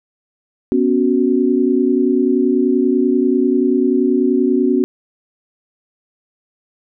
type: chord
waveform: sine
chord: B suspended second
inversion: none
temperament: equal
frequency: 246.9 / 277.2 / 370 Hz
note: B3 / C#4 / F#4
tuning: 0 / 0 / 0 cents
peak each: -16 dBFS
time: 0.72-4.84 s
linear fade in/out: 0 ms
effects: none